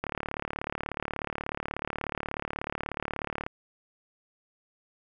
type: click train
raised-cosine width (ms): 0.5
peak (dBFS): -16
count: 126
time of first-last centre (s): 0.04-3.465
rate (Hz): 36.5
effects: none